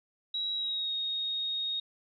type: tone with pitch glide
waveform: sine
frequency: 3867 to 3733 Hz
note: B7 to A#7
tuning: -37 to +2 cents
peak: -30 dBFS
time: 0.34-1.8 s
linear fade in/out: 5 ms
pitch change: -61 cents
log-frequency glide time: 0.55-0.93 s
effects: none